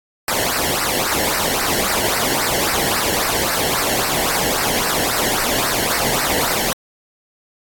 pink noise with flanger, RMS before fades -19 dBFS, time 0.28-6.73 s, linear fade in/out 2 ms, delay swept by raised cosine 0.29 to 0.84 ms, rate 3.7 Hz, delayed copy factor -0.8, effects AAC 64 kbps

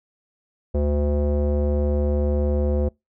square tone with low-pass filter, 73.2 Hz, D2, 5 cents flat, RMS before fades -21 dBFS, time 0.74-2.89 s, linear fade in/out 10 ms, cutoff 510 Hz, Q 3.2, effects noise-tail reverb RT60 0.2 s tail -26 dB re dry

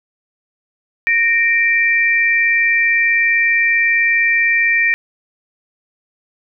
sine tone pair together, 1847.7 / 2349 Hz, A#6 / D7, -16 / 0 cents, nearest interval major third, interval 416 cents, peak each -14 dBFS, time 1.07-4.94 s, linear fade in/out 0 ms, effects none

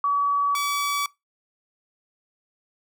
sine / sawtooth tone pair in turn, 1139 / 1144.4 Hz, C#6 / D6, +47 / -45 cents, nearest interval unison, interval 8 cents, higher second, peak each -19 dBFS, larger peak neither, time 0.04-0.55 / 0.55-1.06 s, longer neither, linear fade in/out 2 ms, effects noise-tail reverb RT60 0.2 s tail -22 dB re dry

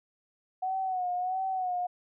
sine tone with vibrato, 740 Hz, F#5, in tune, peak -28 dBFS, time 0.62-1.87 s, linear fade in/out 10 ms, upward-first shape sine, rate 1.5 Hz, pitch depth 58 cents each way, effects none

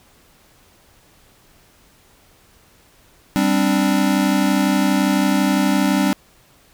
square chord, G suspended fourth, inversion none, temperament equal, 196 / 261.6 / 293.7 Hz, G3 / C4 / D4, 0 / 0 / 0 cents, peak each -19 / -21 / -20 dBFS, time 3.36-6.13 s, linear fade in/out 0 ms, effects pink hiss -53 dBFS RMS until 6.73 s

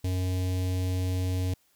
square tone with notch filter, 92 Hz, F#2, 9 cents flat, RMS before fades -28 dBFS, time 0.04-1.54 s, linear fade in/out 5 ms, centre 1300 Hz, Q 0.6, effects white hiss -67 dBFS RMS until 1.75 s

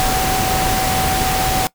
sine tone in noise, 756 Hz, F#5, 37 cents sharp, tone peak -19 dBFS, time 0-1.67 s, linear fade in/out 0 ms, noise pink, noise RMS -19 dBFS, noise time 0-1.67 s, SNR -3 dB, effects noise-tail reverb RT60 0.1 s tail -20 dB re dry

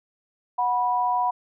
sine tone pair together, 734.2 / 980 Hz, F#5 / B5, -14 / -14 cents, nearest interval perfect fourth, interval 500 cents, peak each -24 / -22 dBFS, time 0.58-1.31 s, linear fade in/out 10 ms, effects none

